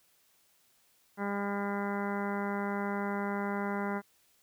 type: harmonic tone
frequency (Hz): 201.3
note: G3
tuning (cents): +46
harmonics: 1 / 2 / 3 / 4 / 5 / 6 / 7 / 8 / 9 / 10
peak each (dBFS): -34 / -38 / -42 / -40 / -41 / -47 / -42 / -47 / -50 / -46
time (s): 1.17-4.02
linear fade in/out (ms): 50
effects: white hiss -68 dBFS RMS until 4.42 s